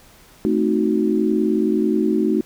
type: chord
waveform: sine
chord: A diminished seventh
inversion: none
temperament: equal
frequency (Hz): 220 / 261.6 / 311.1 / 370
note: A3 / C4 / Eb4 / Gb4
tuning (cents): 0 / 0 / 0 / 0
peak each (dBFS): -20 / -26 / -20 / -21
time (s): 0.45-2.41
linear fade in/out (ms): 0
effects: pink hiss -49 dBFS RMS until 2.45 s